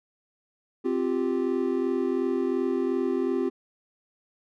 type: chord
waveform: triangle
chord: C suspended fourth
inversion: none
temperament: equal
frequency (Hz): 261.6 / 349.2 / 392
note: C4 / F4 / G4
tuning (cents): 0 / 0 / 0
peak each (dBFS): -26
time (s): 0.84-3.5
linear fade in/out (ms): 20
effects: none